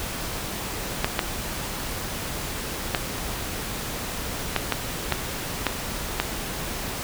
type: clicks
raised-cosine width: 0.3 ms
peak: -4 dBFS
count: 8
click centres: 1.045 / 1.192 / 2.948 / 4.563 / 4.723 / 5.123 / 5.667 / 6.2 s
effects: pink hiss -31 dBFS RMS until 7.03 s